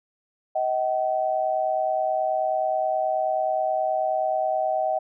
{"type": "tone pair together", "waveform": "sine", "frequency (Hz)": [632.6, 762], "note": ["D#5", "G5"], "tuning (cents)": [29, -49], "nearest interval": "minor third", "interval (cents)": 322, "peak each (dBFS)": -24, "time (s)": [0.55, 4.99], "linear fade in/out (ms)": 10, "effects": []}